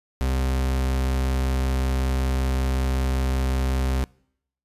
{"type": "tone", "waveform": "40% pulse", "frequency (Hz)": 65.3, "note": "C2", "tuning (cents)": -3, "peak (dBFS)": -20, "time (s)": [0.21, 4.04], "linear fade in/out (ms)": 0, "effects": ["noise-tail reverb RT60 0.7 s tail -25 dB re dry", "resampled to 32000 Hz"]}